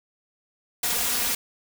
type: noise with comb filter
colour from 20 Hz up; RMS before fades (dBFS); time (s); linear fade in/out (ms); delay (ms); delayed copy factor
white; -25; 0.83-1.35; 5; 4.2; +1
effects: none